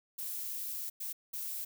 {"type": "noise bursts at uneven times", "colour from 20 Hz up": "violet", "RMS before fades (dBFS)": -39, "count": 3, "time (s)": [[0.18, 0.9], [1, 1.13], [1.33, 1.65]], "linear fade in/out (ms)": 10, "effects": []}